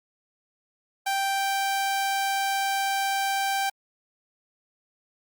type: tone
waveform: sawtooth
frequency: 784 Hz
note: G5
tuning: in tune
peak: -20 dBFS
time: 1.06-3.7 s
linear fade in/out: 10 ms
effects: Opus 48 kbps